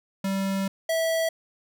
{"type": "tone pair in turn", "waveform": "square", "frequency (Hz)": [194.2, 653.2], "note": ["G3", "E5"], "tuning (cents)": [-16, -16], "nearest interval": "octave + major sixth", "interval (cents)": 2100, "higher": "second", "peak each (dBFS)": [-25, -23], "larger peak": "second", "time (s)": [[0.24, 0.68], [0.89, 1.29]], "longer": "first", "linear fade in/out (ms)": 5, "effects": []}